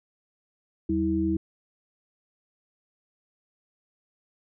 sine tone cluster, 80.3 / 188.2 / 323.5 Hz, E2 / F#3 / E4, -45 / +30 / -32 cents, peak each -31 / -29 / -24 dBFS, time 0.89-1.37 s, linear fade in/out 5 ms, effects none

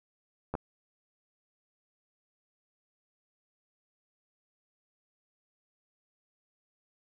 clicks, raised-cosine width 1 ms, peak -19 dBFS, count 2, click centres 0.54 / 0.552 s, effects none

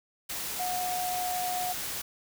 sine tone in noise, 726 Hz, F#5, 33 cents flat, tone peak -30 dBFS, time 0.59-1.73 s, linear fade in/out 10 ms, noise white, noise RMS -35 dBFS, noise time 0.29-2.02 s, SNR +2 dB, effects none

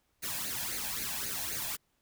white noise with flanger, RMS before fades -36 dBFS, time 0.22-1.77 s, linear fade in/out 20 ms, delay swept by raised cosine 0.45 to 1.23 ms, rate 3.8 Hz, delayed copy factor +0.7, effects pink hiss -75 dBFS RMS until 2.01 s

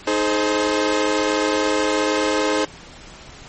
sawtooth chord, Ab major, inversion second, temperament equal with one note detuned, 311.1 / 424.8 / 523.3 Hz, Eb4 / Ab4 / C5, 0 / +39 / 0 cents, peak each -18 dBFS, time 0.07-2.65 s, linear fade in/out 5 ms, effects pink hiss -41 dBFS RMS until 3.48 s + MP3 32 kbps

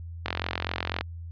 click train, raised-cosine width 0.3 ms, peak -11 dBFS, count 34, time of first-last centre 0.26-1.01 s, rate 44 Hz, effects added 84 Hz sine -36 dBFS peak until 1.31 s + resampled to 11025 Hz

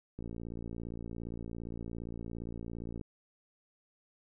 click train, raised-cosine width 3 ms, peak -29 dBFS, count 163, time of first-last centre 0.19-3.012 s, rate 57.4 Hz, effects none

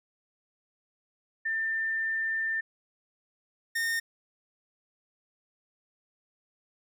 sine / 45% pulse tone pair in turn, 1792 / 1829.7 Hz, A6 / A#6, +31 / -33 cents, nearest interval unison, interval 36 cents, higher second, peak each -27 dBFS, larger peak neither, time 1.45-2.61 / 3.75-4 s, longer first, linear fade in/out 10 ms, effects none

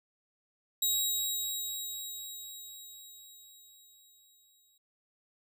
15% pulse tone with exponential decay, 3824 Hz, A#7, 43 cents sharp, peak -19 dBFS, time 0.82-4.78 s, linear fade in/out 5 ms, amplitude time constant 860 ms, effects none

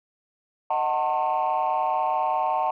sine chord, D# diminished seventh, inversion none, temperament just, 622.3 / 746.7 / 896 / 1075.3 Hz, D#5 / F#5 / A5 / C6, 0 / +16 / +31 / +47 cents, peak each -29 / -24 / -24 / -28 dBFS, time 0.7-2.71 s, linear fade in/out 5 ms, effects tanh soft clip ceiling -16 dBFS

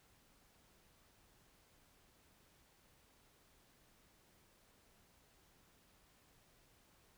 silence, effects pink hiss -70 dBFS RMS until 7.17 s

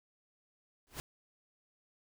pink noise with exponential growth, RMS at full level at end -37 dBFS, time 0.87-1 s, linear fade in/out 0 ms, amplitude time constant 28 ms, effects none

